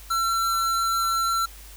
square tone, 1351 Hz, E6, 42 cents sharp, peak -22 dBFS, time 0.1-1.46 s, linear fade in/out 10 ms, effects added 50 Hz sine -43 dBFS peak until 1.76 s + white hiss -47 dBFS RMS until 1.76 s

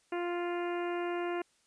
harmonic tone, 349.2 Hz, F4, in tune, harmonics 1 / 2 / 3 / 4 / 5 / 6 / 7 / 8, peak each -33 / -39 / -43 / -45 / -47 / -49 / -50 / -51 dBFS, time 0.12-1.42 s, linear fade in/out 5 ms, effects white hiss -70 dBFS RMS until 1.66 s + resampled to 22050 Hz

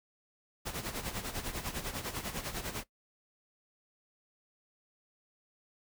pink noise with tremolo, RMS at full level -36 dBFS, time 0.65-2.84 s, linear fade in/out 20 ms, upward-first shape sine, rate 10 Hz, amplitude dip 70%, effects noise-tail reverb RT60 0.1 s tail -17 dB re dry

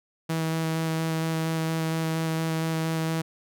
sawtooth tone with vibrato, 161.5 Hz, E3, 35 cents flat, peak -21 dBFS, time 0.29-3.22 s, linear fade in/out 10 ms, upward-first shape square, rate 4.3 Hz, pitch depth 8 cents each way, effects none

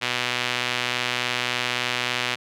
sawtooth tone with band-pass filter, 123.47 Hz, B2, in tune, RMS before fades -26 dBFS, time 0.01-2.36 s, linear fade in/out 20 ms, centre 2800 Hz, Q 1.4, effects none

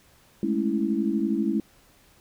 sine chord, A major seventh, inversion third, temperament equal, 207.7 / 220 / 277.2 / 329.6 Hz, G#3 / A3 / C#4 / E4, 0 / 0 / 0 / 0 cents, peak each -27 / -28 / -29 / -27 dBFS, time 0.43-1.6 s, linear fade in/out 2 ms, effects pink hiss -58 dBFS RMS until 2.2 s

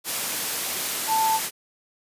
sine tone in noise, 883 Hz, A5, 6 cents sharp, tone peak -19 dBFS, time 1.07-1.4 s, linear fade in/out 50 ms, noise white, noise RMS -27 dBFS, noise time 0.04-1.51 s, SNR +5 dB, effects high-pass 150 Hz 12 dB/octave + resampled to 32000 Hz

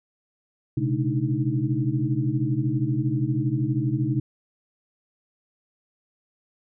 sine tone cluster, 123.3 / 135.9 / 214.9 / 298.2 / 315.2 Hz, B2 / C#3 / A3 / D4 / D#4, -2 / -34 / -41 / +27 / +23 cents, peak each -26 / -25 / -33 / -32 / -28 dBFS, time 0.77-4.2 s, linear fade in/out 5 ms, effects none

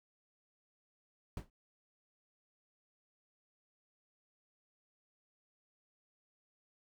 brown noise with exponential decay, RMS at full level -37 dBFS, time 1.37-1.5 s, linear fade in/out 2 ms, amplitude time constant 27 ms, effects none

